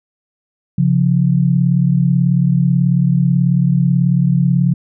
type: tone pair together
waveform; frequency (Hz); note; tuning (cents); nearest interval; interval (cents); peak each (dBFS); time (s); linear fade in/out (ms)
sine; 136.3 / 174.61; C#3 / F3; -29 / 0; major third; 429; -13; 0.78-4.74; 5
effects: none